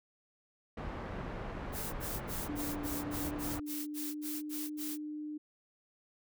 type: low-pass noise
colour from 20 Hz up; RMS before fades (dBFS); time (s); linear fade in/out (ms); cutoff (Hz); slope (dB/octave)
pink; -41; 0.77-3.6; 5; 1500; 12
type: noise bursts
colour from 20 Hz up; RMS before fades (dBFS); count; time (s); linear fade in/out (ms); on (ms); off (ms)
blue; -41; 12; 1.72-4.977; 50; 210; 67
type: tone with pitch glide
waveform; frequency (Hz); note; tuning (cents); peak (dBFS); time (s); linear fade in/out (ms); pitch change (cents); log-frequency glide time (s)
sine; 293.7 to 301.6; D4 to D4; 0 to +46; -38; 2.48-5.38; 10; +46; 2.99-4.43
effects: none